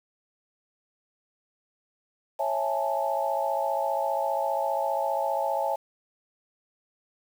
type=chord; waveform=sine; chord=A major seventh; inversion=first; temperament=just; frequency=550 / 660 / 825 / 880 Hz; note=C#5 / E5 / G#5 / A5; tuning=-14 / +2 / -12 / 0 cents; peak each=-30 dBFS; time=2.39-5.76 s; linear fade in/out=10 ms; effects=8-bit